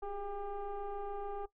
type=tone with frequency modulation; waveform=sine; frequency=408.5 Hz; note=G#4; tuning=29 cents flat; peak=-36 dBFS; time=0.02-1.46 s; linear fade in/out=10 ms; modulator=395 Hz; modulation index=1.4; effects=noise-tail reverb RT60 0.1 s tail -18 dB re dry + tanh soft clip ceiling -33 dBFS